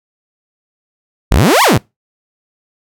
sawtooth exponential two-way sweep, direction up then down, 38.7 to 1174.7 to 86 Hz, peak -3 dBFS, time 1.31-1.78 s, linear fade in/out 10 ms, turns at 1.63 s, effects noise-tail reverb RT60 0.2 s tail -23 dB re dry

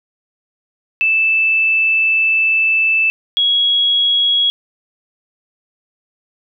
sine tone pair in turn, 2637 / 3322 Hz, E7 / G#7, 0 / 0 cents, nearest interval major third, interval 400 cents, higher second, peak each -11 dBFS, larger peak neither, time 1.01-3.1 / 3.37-4.5 s, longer first, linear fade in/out 0 ms, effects none

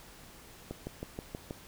click train, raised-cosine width 2 ms, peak -24 dBFS, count 6, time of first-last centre 0.71-1.509 s, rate 6.26 Hz, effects pink hiss -53 dBFS RMS until 1.67 s

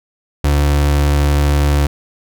35% pulse tone, 72.2 Hz, D2, 29 cents flat, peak -9 dBFS, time 0.44-1.87 s, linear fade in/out 5 ms, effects none

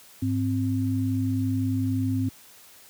sine tone pair together, 103.59 / 261.6 Hz, G#2 / C4, -4 / 0 cents, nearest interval octave + major third, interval 1604 cents, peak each -25 dBFS, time 0.22-2.29 s, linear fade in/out 5 ms, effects white hiss -51 dBFS RMS until 2.89 s + high-pass 60 Hz 12 dB/octave

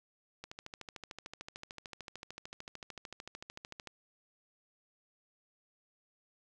click train, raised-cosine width 0.2 ms, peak -27 dBFS, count 47, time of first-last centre 0.44-3.873 s, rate 13.4 Hz, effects none

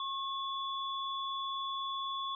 sine tone pair together, 1086 / 3438 Hz, C#6 / A7, -36 / -41 cents, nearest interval octave + minor sixth, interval 1995 cents, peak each -36 / -39 dBFS, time 0-2.35 s, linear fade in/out 2 ms, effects none

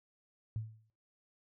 sine tone with exponential decay, 110 Hz, A2, in tune, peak -32 dBFS, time 0.56-0.9 s, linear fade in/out 0 ms, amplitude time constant 72 ms, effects noise-tail reverb RT60 0.4 s tail -24 dB re dry

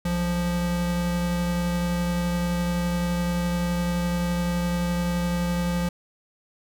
square tone pair together, 62.11 / 174.61 Hz, B1 / F3, +10 / 0 cents, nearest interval octave + tritone, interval 1790 cents, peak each -32 / -24 dBFS, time 0.05-5.89 s, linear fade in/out 5 ms, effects none

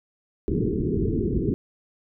white low-pass noise, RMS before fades -24 dBFS, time 0.48-1.54 s, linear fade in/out 0 ms, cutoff 430 Hz, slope 96 dB/octave, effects none

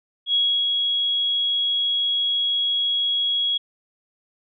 sine tone with ADSR envelope, 3322 Hz, G#7, in tune, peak -16 dBFS, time 0.26-3.58 s, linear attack 78 ms, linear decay 310 ms, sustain -3 dB, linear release 11 ms, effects none

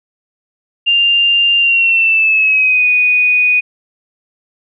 sine tone with pitch glide, 2794 to 2475 Hz, F7 to D#7, 0 to -10 cents, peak -8 dBFS, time 0.86-3.61 s, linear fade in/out 20 ms, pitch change -210 cents, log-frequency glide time 1.58-2.88 s, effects none

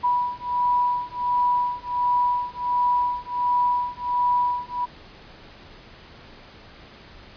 sine beating tone pair, 979 / 980.4 Hz, B5 / B5, -15 / -13 cents, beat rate 1.4 Hz, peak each -23 dBFS, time 0.03-4.86 s, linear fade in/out 20 ms, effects pink hiss -46 dBFS RMS until 7.36 s + resampled to 11025 Hz

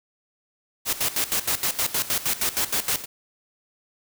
white noise with tremolo, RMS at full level -23 dBFS, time 0.85-3.06 s, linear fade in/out 50 ms, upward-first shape square, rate 6.4 Hz, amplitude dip 80%, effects none

